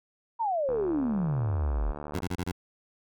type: exponential sweep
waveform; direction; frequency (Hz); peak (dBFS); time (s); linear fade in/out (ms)
sine; down; 960 to 42.12; -25; 0.39-1.93; 20
type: click train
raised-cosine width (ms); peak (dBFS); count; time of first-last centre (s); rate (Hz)
1; -24; 113; 0.69-2.204; 74
type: tone bursts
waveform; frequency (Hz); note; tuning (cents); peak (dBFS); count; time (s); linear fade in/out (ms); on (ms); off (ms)
15% pulse; 90.2; F#2; -44; -23; 5; 2.14-2.518; 5; 54; 27
effects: none